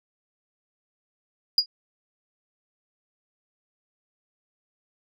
sine tone with exponential decay, 4874 Hz, D#8, 37 cents flat, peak -10 dBFS, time 1.58-1.66 s, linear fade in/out 2 ms, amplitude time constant 17 ms, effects tanh soft clip ceiling -10 dBFS

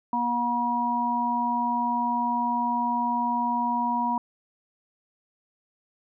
harmonic tone, 240 Hz, B3, 49 cents flat, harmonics 1 / 3 / 4, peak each -29 / -33 / -24 dBFS, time 0.13-4.18 s, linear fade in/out 2 ms, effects none

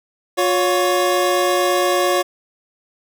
25% pulse tone pair together, 357.2 / 560.2 Hz, F4 / C#5, +39 / +18 cents, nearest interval minor sixth, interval 779 cents, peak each -14 dBFS, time 0.37-2.23 s, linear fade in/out 20 ms, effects none

